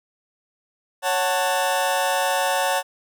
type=chord; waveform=sawtooth; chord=F# minor; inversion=second; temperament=just; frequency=555 / 740 / 888 Hz; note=C#5 / F#5 / A5; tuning=+2 / 0 / +16 cents; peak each=-20 dBFS; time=1.02-2.83 s; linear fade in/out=50 ms; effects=none